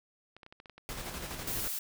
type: clicks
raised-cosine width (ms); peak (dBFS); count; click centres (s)
0.3; -34; 8; 0.366 / 0.432 / 0.464 / 0.525 / 0.601 / 0.658 / 0.697 / 0.78
type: noise with tremolo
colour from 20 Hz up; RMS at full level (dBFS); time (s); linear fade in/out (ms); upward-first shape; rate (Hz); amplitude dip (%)
pink; -39; 0.89-1.68; 0; square; 12; 35
type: noise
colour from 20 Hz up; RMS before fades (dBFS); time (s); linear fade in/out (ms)
blue; -36; 1.47-1.79; 5
effects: none